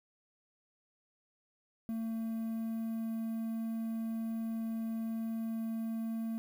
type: tone with quantisation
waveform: triangle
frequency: 225.1 Hz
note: A3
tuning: 40 cents sharp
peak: -32 dBFS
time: 1.89-6.38 s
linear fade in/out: 0 ms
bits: 10
effects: none